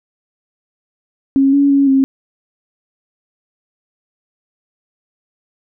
sine tone with pitch steps, 272.3 / 281.7 / 278.1 / 268.9 Hz, C#4 / C#4 / C#4 / C4, -31 / +28 / +6 / +47 cents, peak -8 dBFS, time 1.36-2.04 s, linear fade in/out 0 ms, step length 170 ms, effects none

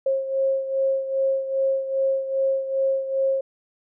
sine beating tone pair, 537 / 539.5 Hz, C5 / C#5, +45 / -47 cents, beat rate 2.5 Hz, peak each -21 / -27 dBFS, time 0.06-3.41 s, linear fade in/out 5 ms, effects none

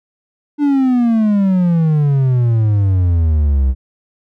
triangle exponential sweep, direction down, 296.9 to 63.4 Hz, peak -8 dBFS, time 0.58-3.75 s, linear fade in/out 50 ms, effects none

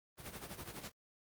pink noise with tremolo, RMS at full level -44 dBFS, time 0.17-0.92 s, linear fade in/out 50 ms, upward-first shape sine, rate 12 Hz, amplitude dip 70%, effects high-pass 60 Hz 12 dB/octave + Opus 32 kbps

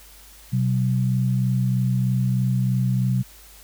sine tone pair together, 126.81 / 190 Hz, B2 / F#3, +46 / +46 cents, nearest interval perfect fifth, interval 700 cents, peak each -19 / -24 dBFS, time 0.52-3.23 s, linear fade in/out 20 ms, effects added 50 Hz sine -49 dBFS peak until 3.63 s + white hiss -48 dBFS RMS until 3.63 s

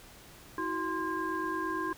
sine tone cluster, 321.9 / 370.6 / 1044 / 1617 Hz, E4 / F#4 / C6 / G#6, -41 / +3 / -4 / -47 cents, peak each -36 / -38 / -34 / -38 dBFS, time 0.58-1.93 s, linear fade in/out 2 ms, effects pink hiss -53 dBFS RMS until 1.97 s

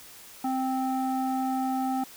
square tone with low-pass filter, 261.6 Hz, C4, in tune, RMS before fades -28 dBFS, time 0.44-2.04 s, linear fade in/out 5 ms, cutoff 950 Hz, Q 7.7, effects white hiss -48 dBFS RMS until 2.16 s

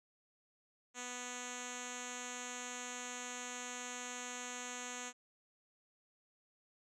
5% pulse tone with low-pass filter, 246.9 Hz, B3, in tune, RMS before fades -45 dBFS, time 0.94-5.13 s, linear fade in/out 50 ms, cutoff 6800 Hz, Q 4.3, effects none

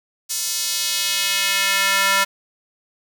square tone with high-pass filter sweep, 196 Hz, G3, in tune, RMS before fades -20 dBFS, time 0.29-2.25 s, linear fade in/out 20 ms, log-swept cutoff 6300 to 1300 Hz, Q 1.2, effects none

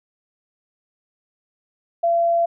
sine tone, 680 Hz, F5, 46 cents flat, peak -15 dBFS, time 2.03-2.46 s, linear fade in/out 10 ms, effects none

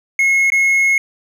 triangle tone with dropouts, 2170 Hz, C#7, 37 cents flat, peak -9 dBFS, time 0.19-0.98 s, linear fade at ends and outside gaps 2 ms, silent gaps 0.502-0.52 s, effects none

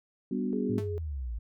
sine chord, G major seventh, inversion none, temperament equal, 196 / 246.9 / 293.7 / 370 Hz, G3 / B3 / D4 / F#4, 0 / 0 / 0 / 0 cents, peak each -33 / -31 / -37 / -37 dBFS, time 0.31-0.8 s, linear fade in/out 5 ms
sine tone, 415.3 Hz, G#4, in tune, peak -34 dBFS, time 0.53-0.98 s, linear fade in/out 0 ms
sine exponential sweep, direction down, 116.54 to 53.5 Hz, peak -32 dBFS, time 0.69-1.39 s, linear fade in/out 10 ms
sawtooth tone with exponential decay, 220 Hz, A3, in tune, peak -32 dBFS, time 0.78-0.92 s, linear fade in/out 0 ms, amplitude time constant 29 ms
effects none

